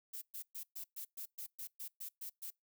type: noise bursts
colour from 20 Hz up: violet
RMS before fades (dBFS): -45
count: 12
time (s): 0.13-2.506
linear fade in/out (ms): 10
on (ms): 88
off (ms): 120
effects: noise-tail reverb RT60 0.2 s tail -26 dB re dry